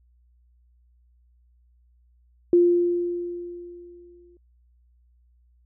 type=tone with exponential decay; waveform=sine; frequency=349.2 Hz; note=F4; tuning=in tune; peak=-12 dBFS; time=2.53-4.37 s; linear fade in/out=2 ms; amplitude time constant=400 ms; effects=added 60 Hz sine -57 dBFS peak until 5.65 s